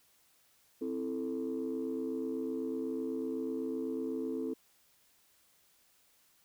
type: chord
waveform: sine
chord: A minor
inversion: first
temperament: equal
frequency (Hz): 261.6 / 329.6 / 440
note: C4 / E4 / A4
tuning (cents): 0 / 0 / 0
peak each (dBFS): -36 / -38 / -37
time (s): 0.81-4.54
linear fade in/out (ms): 10
effects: tanh soft clip ceiling -27 dBFS + white hiss -68 dBFS RMS until 6.44 s